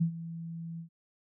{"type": "tone with ADSR envelope", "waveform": "sine", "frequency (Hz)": 166, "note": "E3", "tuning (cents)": 12, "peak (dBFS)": -22, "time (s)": [0, 0.89], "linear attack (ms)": 17, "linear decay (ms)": 91, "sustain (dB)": -15, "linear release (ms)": 100, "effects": []}